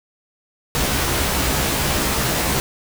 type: noise with comb filter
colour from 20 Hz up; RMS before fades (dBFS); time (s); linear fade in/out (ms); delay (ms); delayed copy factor
pink; -20; 0.75-2.6; 0; 15; +0.65
effects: none

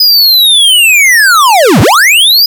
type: linear two-way sweep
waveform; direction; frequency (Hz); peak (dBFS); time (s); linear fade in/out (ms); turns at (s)
square; down then up; 5020 to 82.1 to 5020; -3; 0-2.46; 5; 1.81
effects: none

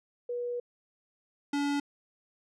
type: tone pair in turn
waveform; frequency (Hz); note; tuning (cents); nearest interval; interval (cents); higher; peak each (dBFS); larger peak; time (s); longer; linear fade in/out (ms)
sine / square; 484.6 / 285.7; B4 / D4; -33 / -48; major sixth; 915; first; -31 / -28; second; 0.29-0.6 / 1.53-1.8; first; 5
effects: low-pass 7000 Hz 12 dB/octave

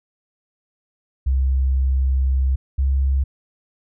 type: tone pair in turn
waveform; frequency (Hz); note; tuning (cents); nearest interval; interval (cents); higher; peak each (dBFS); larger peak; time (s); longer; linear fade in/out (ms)
sine; 66 / 67.46; C2 / C#2; +16 / -46; unison; 38; second; -15; neither; 1.26-2.56 / 2.78-3.24; first; 10
effects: none

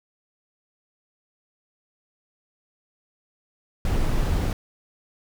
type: noise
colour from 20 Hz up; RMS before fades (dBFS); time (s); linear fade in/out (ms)
brown; -22; 3.85-4.53; 2
effects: none

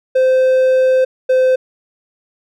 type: tone pair in turn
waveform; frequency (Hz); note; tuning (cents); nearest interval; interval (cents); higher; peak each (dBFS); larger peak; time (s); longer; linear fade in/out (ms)
triangle; 518 / 515.6; C5 / C5; -17 / -26; unison; 9; first; -7; neither; 0.15-1.05 / 1.29-1.56; first; 10
effects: none

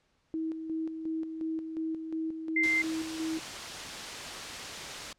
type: tone with tremolo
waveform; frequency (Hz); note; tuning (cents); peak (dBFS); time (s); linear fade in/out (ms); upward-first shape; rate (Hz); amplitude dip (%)
sine; 320.7; E4; -48; -30; 0.34-3.39; 0; square; 2.8; 50
type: tone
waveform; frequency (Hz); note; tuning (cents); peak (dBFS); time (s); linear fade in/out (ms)
sine; 2087; C7; -5; -24; 2.56-2.82; 5
type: noise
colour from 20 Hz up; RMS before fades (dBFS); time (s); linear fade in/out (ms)
white; -38; 2.63-5.13; 5
effects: pink hiss -72 dBFS RMS until 5.18 s + low-pass 6000 Hz 12 dB/octave

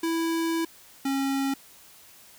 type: tone pair in turn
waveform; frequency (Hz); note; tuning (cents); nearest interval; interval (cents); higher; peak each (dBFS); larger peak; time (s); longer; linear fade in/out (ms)
square; 329.6 / 272.7; E4 / C#4; 0 / -28; minor third; 328; first; -25; neither; 0.03-0.65 / 1.05-1.54; first; 5
effects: white hiss -52 dBFS RMS until 2.38 s

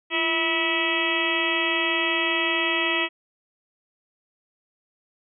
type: harmonic tone with a mistuned harmonic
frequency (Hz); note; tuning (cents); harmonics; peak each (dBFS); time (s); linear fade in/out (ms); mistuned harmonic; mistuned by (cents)
325.3; E4; -23; 1 / 2 / 3 / 4 / 6 / 7 / 8 / 9 / 10; -29 / -33 / -32 / -33 / -27 / -31 / -27 / -31 / -30; 0.1-3.09; 50; 1; +79
effects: none

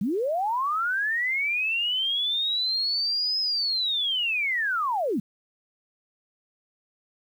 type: linear two-way sweep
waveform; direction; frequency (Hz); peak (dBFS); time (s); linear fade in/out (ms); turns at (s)
sine; up then down; 174.61 to 5140 to 174.61; -23; 0.01-5.2; 5; 3.4
effects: 9-bit

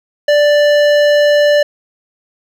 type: tone with hard clipping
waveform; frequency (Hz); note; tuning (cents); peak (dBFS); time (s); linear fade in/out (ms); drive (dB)
sine; 587.3; D5; 0; -9; 0.28-1.63; 5; 14
effects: none

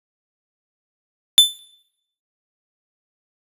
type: tone with exponential decay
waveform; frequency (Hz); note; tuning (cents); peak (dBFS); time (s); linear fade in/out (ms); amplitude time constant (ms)
45% pulse; 3520; A7; 0; -3; 1.38-1.59; 0; 45
effects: noise-tail reverb RT60 0.8 s tail -23 dB re dry + resampled to 32000 Hz

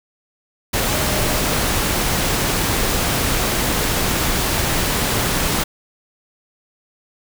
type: tone in noise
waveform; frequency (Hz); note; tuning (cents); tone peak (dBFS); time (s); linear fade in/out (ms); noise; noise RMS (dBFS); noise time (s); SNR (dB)
sine; 610; D#5; -34; -29; 0.93-1.58; 10; pink; -19; 0.73-5.64; -13
effects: none

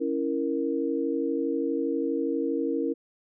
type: chord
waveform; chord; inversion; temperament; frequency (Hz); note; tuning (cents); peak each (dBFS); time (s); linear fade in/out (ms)
sine; A# diminished; first; equal; 277.2 / 329.6 / 466.2; C#4 / E4 / A#4; 0 / 0 / 0; -29; 0-2.94; 20
effects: none

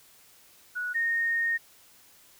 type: tone pair in turn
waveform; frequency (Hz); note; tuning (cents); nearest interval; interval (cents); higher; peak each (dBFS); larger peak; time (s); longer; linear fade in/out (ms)
sine; 1467 / 1848.3; F#6 / A#6; -15 / -15; major third; 400; second; -29 / -24; second; 0.75-0.94 / 0.94-1.58; second; 20
effects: white hiss -57 dBFS RMS until 2.39 s

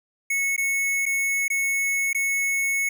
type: tone with dropouts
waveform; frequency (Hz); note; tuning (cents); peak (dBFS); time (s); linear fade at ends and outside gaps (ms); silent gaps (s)
square; 2201; C#7; -13; -22; 0.3-2.89; 5; 0.564-0.578 / 1.056-1.062 / 1.481-1.501 / 2.131-2.147
effects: none

